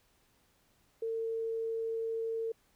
sine tone, 452.1 Hz, A4, 47 cents sharp, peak -32 dBFS, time 1.02-2.52 s, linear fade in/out 5 ms, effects pink hiss -70 dBFS RMS until 2.75 s

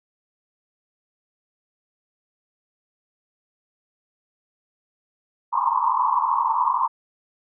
pink band-pass noise, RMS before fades -21 dBFS, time 5.52-6.88 s, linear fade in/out 20 ms, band 910 to 1100 Hz, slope 96 dB/octave, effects none

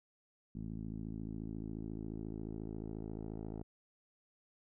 10% pulse tone with low-pass filter sweep, 54.2 Hz, A1, 25 cents flat, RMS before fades -43 dBFS, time 0.55-3.63 s, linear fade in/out 5 ms, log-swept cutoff 220 to 530 Hz, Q 1.8, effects none

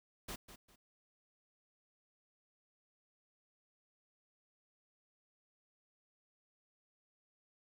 pink noise with echo, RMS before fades -44 dBFS, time 0.28-0.36 s, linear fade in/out 10 ms, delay 200 ms, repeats 2, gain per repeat -11 dB, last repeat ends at 0.76 s, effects none

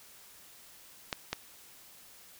clicks, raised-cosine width 0.2 ms, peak -14 dBFS, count 2, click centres 1.128 / 1.33 s, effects white hiss -55 dBFS RMS until 2.39 s

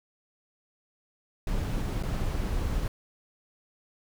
brown noise with dropouts, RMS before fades -29 dBFS, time 1.47-2.88 s, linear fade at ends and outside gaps 2 ms, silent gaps 2.027-2.034 s, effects none

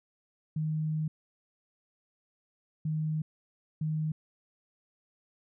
sine tone bursts at uneven times, 155.56 Hz, D#3, in tune, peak -28 dBFS, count 3, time 0.56-1.08 / 2.85-3.22 / 3.81-4.12 s, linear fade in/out 5 ms, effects none

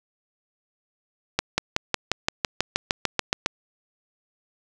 accelerating click train, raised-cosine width 0.2 ms, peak -3 dBFS, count 14, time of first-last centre 1.39-3.461 s, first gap 190 ms, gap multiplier 0.97, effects none

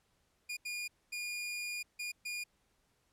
sawtooth tone bursts at uneven times, 2430 Hz, D#7, 42 cents flat, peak -34 dBFS, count 5, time 0.49-0.57 / 0.65-0.88 / 1.12-1.83 / 1.99-2.12 / 2.25-2.44 s, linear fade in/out 10 ms, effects pink hiss -75 dBFS RMS until 3.12 s + low-pass 12000 Hz 12 dB/octave

